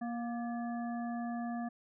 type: harmonic tone with a mistuned harmonic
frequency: 235.9 Hz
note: A#3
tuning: 21 cents sharp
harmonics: 1 / 3 / 5 / 7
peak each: -36 / -41 / -51 / -51 dBFS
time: 0.01-1.69 s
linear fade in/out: 10 ms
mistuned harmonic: 7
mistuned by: +62 cents
effects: none